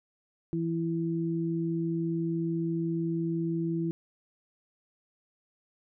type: tone pair together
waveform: sine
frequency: 165.9 / 331.8 Hz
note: E3 / E4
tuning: +11 / +11 cents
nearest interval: octave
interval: 1200 cents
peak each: -30 / -30 dBFS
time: 0.53-3.91 s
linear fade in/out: 0 ms
effects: none